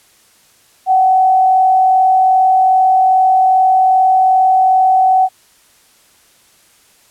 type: tone with frequency modulation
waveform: sine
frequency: 753 Hz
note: F#5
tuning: 30 cents sharp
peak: -7 dBFS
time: 0.86-5.29 s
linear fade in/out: 50 ms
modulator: 42.5 Hz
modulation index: 0.31
effects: white hiss -50 dBFS RMS until 7.1 s + low-pass 12000 Hz 12 dB/octave